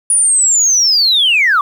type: linear sweep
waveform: sine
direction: down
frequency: 9750 to 1108.7 Hz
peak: -7 dBFS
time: 0.1-1.61 s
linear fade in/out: 2 ms
effects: tanh soft clip ceiling -4 dBFS + 7-bit